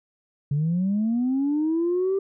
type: linear sweep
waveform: sine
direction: up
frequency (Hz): 138.5 to 394.2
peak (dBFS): -19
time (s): 0.51-2.19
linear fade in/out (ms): 5
effects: tanh soft clip ceiling -17 dBFS